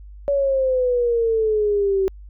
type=exponential sweep; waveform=sine; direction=down; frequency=569 to 380 Hz; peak=-16 dBFS; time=0.28-2.08 s; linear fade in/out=0 ms; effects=added 50 Hz sine -37 dBFS peak until 2.29 s